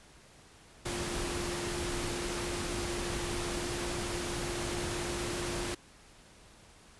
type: tone in noise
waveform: sine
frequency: 350.3 Hz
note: F4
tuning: 5 cents sharp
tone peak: -38 dBFS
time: 0.85-5.75 s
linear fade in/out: 10 ms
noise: pink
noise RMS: -36 dBFS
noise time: 0.85-5.75 s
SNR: -5 dB
effects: pink hiss -57 dBFS RMS until 6.99 s + resampled to 24000 Hz